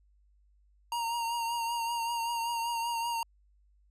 square tone with vibrato, 932.3 Hz, A#5, in tune, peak -31 dBFS, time 0.92-3.23 s, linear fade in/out 2 ms, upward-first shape triangle, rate 5.2 Hz, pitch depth 37 cents each way, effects added 50 Hz sine -62 dBFS peak until 3.9 s + resampled to 32000 Hz

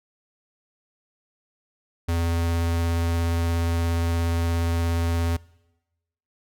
square tone with vibrato, 84.2 Hz, E2, 37 cents sharp, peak -22 dBFS, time 2.08-5.37 s, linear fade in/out 10 ms, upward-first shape sine, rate 17 Hz, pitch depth 9 cents each way, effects noise-tail reverb RT60 1.0 s tail -23 dB re dry

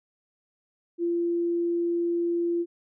sine tone, 342.8 Hz, F4, 32 cents flat, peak -23 dBFS, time 0.98-2.66 s, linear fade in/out 50 ms, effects none

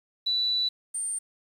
sine tone pair in turn, 3961 / 8892 Hz, B7 / C#9, +4 / +4 cents, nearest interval octave + major second, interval 1400 cents, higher second, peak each -23 / -28 dBFS, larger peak first, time 0.26-0.69 / 0.94-1.19 s, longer first, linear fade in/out 10 ms, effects 9-bit

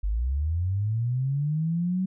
sine linear sweep, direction up, 47.03 to 190 Hz, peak -23 dBFS, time 0.03-2.06 s, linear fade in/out 10 ms, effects none

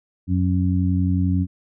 harmonic tone, 91.2 Hz, F#2, 24 cents flat, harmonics 1 / 2 / 3, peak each -19 / -22 / -24 dBFS, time 0.27-1.47 s, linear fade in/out 50 ms, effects none

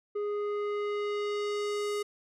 square tone with low-pass filter sweep, 413.5 Hz, G#4, 8 cents flat, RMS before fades -32 dBFS, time 0.15-2.03 s, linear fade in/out 10 ms, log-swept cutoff 870 to 11000 Hz, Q 0.87, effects none

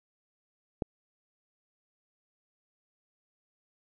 click, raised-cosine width 2 ms, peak -16 dBFS, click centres 0.822 s, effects none

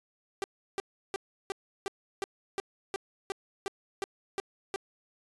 sawtooth tone bursts, 392 Hz, G4, in tune, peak -27 dBFS, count 13, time 0.42-4.76 s, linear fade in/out 0 ms, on 20 ms, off 340 ms, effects resampled to 24000 Hz

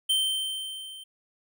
square tone with level ramp, 3113 Hz, G7, 13 cents flat, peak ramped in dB -21 to -42 dBFS, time 0.09-1.04 s, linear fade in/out 10 ms, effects none

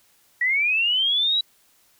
sine linear sweep, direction up, 1908 to 3930 Hz, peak -18 dBFS, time 0.41-1.41 s, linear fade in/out 5 ms, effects white hiss -60 dBFS RMS until 1.99 s

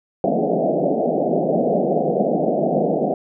white band-pass noise, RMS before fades -19 dBFS, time 0.24-3.14 s, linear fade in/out 2 ms, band 150 to 740 Hz, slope 96 dB/octave, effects none

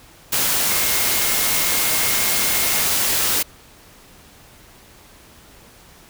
sine tone in noise, 2141 Hz, C7, 39 cents sharp, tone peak -30 dBFS, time 0.7-2.85 s, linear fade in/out 10 ms, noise white, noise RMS -19 dBFS, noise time 0.32-3.43 s, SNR -14 dB, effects pink hiss -47 dBFS RMS until 6.09 s

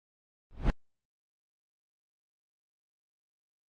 brown noise with exponential growth, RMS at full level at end -18 dBFS, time 0.51-0.7 s, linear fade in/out 0 ms, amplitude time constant 40 ms, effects low-pass 4000 Hz 12 dB/octave + Opus 24 kbps

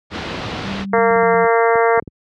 pink low-pass noise, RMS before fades -25 dBFS, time 0.1-0.86 s, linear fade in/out 50 ms, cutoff 4300 Hz, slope 24 dB/octave
sine tone with pitch glide, 196 to 180.77 Hz, G3 to F#3, 0 to -40 cents, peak -23 dBFS, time 0.62-1.48 s, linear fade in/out 50 ms, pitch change -140 cents, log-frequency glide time 1.05-1.29 s
harmonic tone, 230 Hz, A#3, 23 cents flat, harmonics 2 / 3 / 4 / 5 / 6 / 7 / 8 / 9, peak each -14 / -18 / -20 / -22 / -24 / -25 / -26 / -27 dBFS, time 0.93-2 s, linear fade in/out 5 ms
clicks, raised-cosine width 3 ms, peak -19 dBFS, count 11, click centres 0.938 / 0.983 / 1.109 / 1.161 / 1.231 / 1.342 / 1.446 / 1.756 / 1.976 / 2.025 / 2.077 s
effects high-pass 80 Hz 12 dB/octave

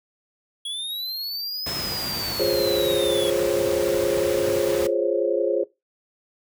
square linear two-way sweep, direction up then down, 3322 to 5190 to 3322 Hz, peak -28 dBFS, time 0.65-3.3 s, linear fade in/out 5 ms, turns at 1.72 s
pink noise, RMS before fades -31 dBFS, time 1.66-4.87 s, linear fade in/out 5 ms
sine chord, Db major seventh, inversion first, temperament equal, 349.2 / 415.3 / 523.3 / 554.4 Hz, F4 / Ab4 / C5 / Db5, 0 / 0 / 0 / 0 cents, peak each -25 dBFS, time 2.39-5.64 s, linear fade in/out 10 ms
effects noise-tail reverb RT60 0.2 s tail -18 dB re dry + high-pass 80 Hz 12 dB/octave

